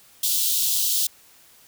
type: high-pass noise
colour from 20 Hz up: white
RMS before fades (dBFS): -22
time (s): 0.23-1.07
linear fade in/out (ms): 5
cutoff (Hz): 3100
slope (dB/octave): 48
effects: white hiss -53 dBFS RMS until 1.67 s